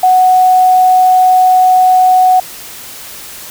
sine tone, 740 Hz, F#5, in tune, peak -4 dBFS, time 0.03-2.4 s, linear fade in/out 5 ms, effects white hiss -29 dBFS RMS until 3.5 s

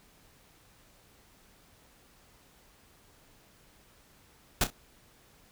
pink noise with echo, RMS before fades -24 dBFS, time 4.61-4.64 s, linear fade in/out 2 ms, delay 31 ms, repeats 2, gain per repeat -11 dB, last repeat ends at 4.702 s, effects pink hiss -61 dBFS RMS until 5.51 s

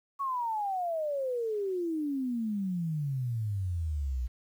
sine exponential sweep, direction down, 1127 to 59.2 Hz, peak -29 dBFS, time 0.19-4.28 s, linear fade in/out 20 ms, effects 10-bit

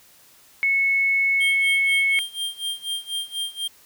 sine tone, 2199 Hz, C#7, 14 cents flat, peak -17 dBFS, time 0.63-2.19 s, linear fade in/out 0 ms
square tone with tremolo, 3193 Hz, G7, 31 cents sharp, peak -24 dBFS, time 1.4-3.68 s, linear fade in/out 10 ms, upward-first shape sine, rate 4.1 Hz, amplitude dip 90%
effects white hiss -53 dBFS RMS until 3.85 s

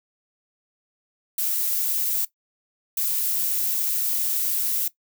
violet noise bursts at uneven times, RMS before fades -24 dBFS, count 2, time 1.38-2.25 / 2.97-4.88 s, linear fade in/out 5 ms, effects noise-tail reverb RT60 0.1 s tail -17 dB re dry

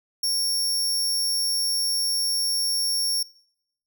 sawtooth tone, 5500 Hz, F8, 27 cents flat, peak -19 dBFS, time 0.23-3.23 s, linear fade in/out 5 ms, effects noise-tail reverb RT60 0.8 s tail -26 dB re dry

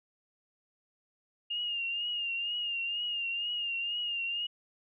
sine tone with vibrato, 2822 Hz, F7, 17 cents sharp, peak -31 dBFS, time 1.5-4.47 s, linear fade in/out 10 ms, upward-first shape triangle, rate 2.1 Hz, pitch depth 60 cents each way, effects none

